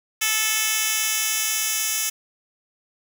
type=tone with high-pass filter sweep; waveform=10% pulse; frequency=436.2 Hz; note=A4; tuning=15 cents flat; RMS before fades=-23 dBFS; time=0.21-2.1 s; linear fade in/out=10 ms; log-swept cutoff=3100 to 5000 Hz; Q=0.75; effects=none